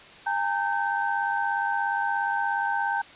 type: tone cluster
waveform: sine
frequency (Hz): 810 / 907 / 1548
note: G#5 / A#5 / G6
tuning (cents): -43 / -48 / -22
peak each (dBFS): -28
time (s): 0.26-3.02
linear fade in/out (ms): 10
effects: white hiss -47 dBFS RMS until 3.15 s + resampled to 8000 Hz